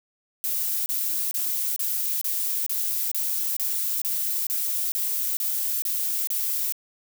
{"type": "noise bursts", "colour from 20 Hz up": "violet", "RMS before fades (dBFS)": -26, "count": 14, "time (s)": [0.44, 6.723], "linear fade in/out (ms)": 0, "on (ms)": 420, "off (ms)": 31, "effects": []}